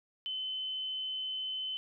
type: tone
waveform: sine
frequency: 3047 Hz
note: G7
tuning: 50 cents flat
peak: -34 dBFS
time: 0.26-1.77 s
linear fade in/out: 0 ms
effects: none